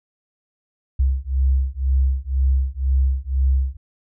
sine beating tone pair, 65.41 / 67.41 Hz, C2 / C#2, 0 / -48 cents, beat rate 2 Hz, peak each -19 dBFS, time 0.99-3.77 s, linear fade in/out 10 ms, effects none

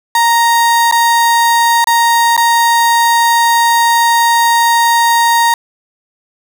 35% pulse tone with dropouts, 932.3 Hz, A#5, in tune, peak -6 dBFS, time 0.15-5.54 s, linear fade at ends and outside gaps 2 ms, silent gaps 0.913-0.923 / 1.843-1.871 / 2.366-2.376 s, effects none

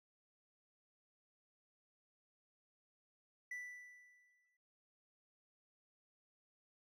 triangle tone with exponential decay, 1975.5 Hz, B6, in tune, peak -40 dBFS, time 3.51-4.57 s, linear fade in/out 5 ms, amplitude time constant 230 ms, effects none

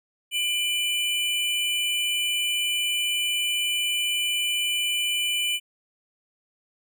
square tone pair together, 2394 / 2986 Hz, D7 / F#7, +33 / +15 cents, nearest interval major third, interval 382 cents, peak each -29 / -25 dBFS, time 0.31-5.6 s, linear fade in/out 50 ms, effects none

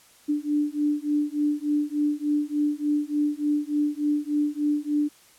sine beating tone pair, 293.7 / 297.1 Hz, D4 / D4, 0 / +20 cents, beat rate 3.4 Hz, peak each -25 dBFS, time 0.28-5.09 s, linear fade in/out 20 ms, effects white hiss -55 dBFS RMS until 5.38 s + low-pass 12000 Hz 12 dB/octave

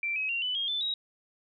sine tone with pitch steps, 2349 / 2547 / 2761 / 2994 / 3246 / 3520 / 3816 Hz, D7 / D#7 / F7 / F#7 / G#7 / A7 / A#7, 0 / +40 / -20 / +20 / -40 / 0 / +40 cents, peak -28 dBFS, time 0.03-0.94 s, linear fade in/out 2 ms, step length 130 ms, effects none

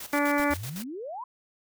white noise with tremolo, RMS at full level -39 dBFS, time 0-0.84 s, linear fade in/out 5 ms, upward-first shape square, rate 7.9 Hz, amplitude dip 70%
harmonic tone, 289 Hz, D4, 28 cents flat, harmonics 1 / 2 / 3 / 4 / 5 / 6 / 7 / 8, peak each -26 / -29 / -31 / -32 / -33 / -34 / -34 / -35 dBFS, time 0.13-0.54 s, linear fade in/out 5 ms
brown noise with exponential decay, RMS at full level -38 dBFS, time 0.39-0.49 s, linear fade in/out 5 ms, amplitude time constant 20 ms
sine exponential sweep, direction up, 69.3 to 1047 Hz, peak -34 dBFS, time 0.5-1.24 s, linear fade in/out 5 ms
effects none

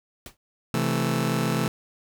pink noise with exponential decay, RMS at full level -36 dBFS, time 0.26-0.37 s, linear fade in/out 1 ms, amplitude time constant 23 ms
sawtooth chord, A minor, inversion first, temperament just, 132 / 165 / 220 Hz, C3 / E3 / A3, +16 / +2 / 0 cents, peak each -23 dBFS, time 0.74-1.68 s, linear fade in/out 0 ms
effects none

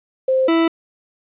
sine / 40% pulse tone pair in turn, 523.3 / 329.7 Hz, C5 / E4, 0 / 0 cents, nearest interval minor sixth, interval 800 cents, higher first, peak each -13 / -12 dBFS, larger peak second, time 0.28-0.48 / 0.48-0.68 s, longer neither, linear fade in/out 5 ms, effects resampled to 8000 Hz + 9-bit

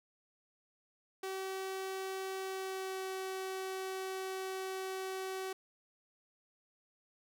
sawtooth tone with pitch glide, 381.9 to 379.3 Hz, G4 to F#4, -45 to +43 cents, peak -34 dBFS, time 1.23-5.53 s, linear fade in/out 5 ms, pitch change -12 cents, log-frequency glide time 2.38-3.02 s, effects none

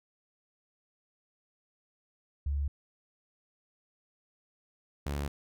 sine / sawtooth tone pair in turn, 71.1 / 71.47 Hz, C#2 / D2, +45 / -47 cents, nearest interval unison, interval 8 cents, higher second, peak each -28 dBFS, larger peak neither, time 2.46-2.68 / 5.06-5.28 s, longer neither, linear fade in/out 5 ms, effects none

